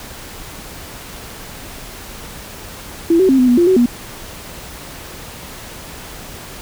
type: tone with pitch steps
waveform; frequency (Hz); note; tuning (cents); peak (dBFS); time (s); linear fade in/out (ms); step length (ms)
sine; 334.5 / 378.1 / 265.7 / 252.5 / 243.8 / 347 / 374.6 / 240.9; E4 / F#4 / C4 / B3 / B3 / F4 / F#4 / B3; +25 / +38 / +27 / +39 / -22 / -11 / +21 / -43; -8; 3.1-3.86; 5; 95
effects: pink hiss -33 dBFS RMS until 6.61 s